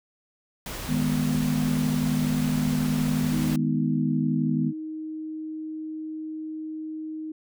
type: noise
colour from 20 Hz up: pink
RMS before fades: -35 dBFS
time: 0.66-3.56 s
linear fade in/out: 2 ms
type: chord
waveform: sine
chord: G# minor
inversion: second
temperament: equal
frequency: 155.56 / 207.7 / 246.9 Hz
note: D#3 / G#3 / B3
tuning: 0 / 0 / 0 cents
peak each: -26 / -28 / -25 dBFS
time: 0.87-4.73 s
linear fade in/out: 50 ms
type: tone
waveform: sine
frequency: 313.1 Hz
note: D#4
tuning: 11 cents sharp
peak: -31 dBFS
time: 3.32-7.32 s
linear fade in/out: 5 ms
effects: none